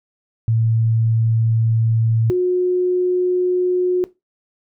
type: tone pair in turn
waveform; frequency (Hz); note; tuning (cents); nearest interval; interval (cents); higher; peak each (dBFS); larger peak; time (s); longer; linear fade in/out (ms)
sine; 113.1 / 362.3; A2 / F#4; +48 / -36; octave + minor sixth; 2016; second; -14; neither; 0.48-2.3 / 2.3-4.04; first; 0
effects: noise-tail reverb RT60 0.2 s tail -17 dB re dry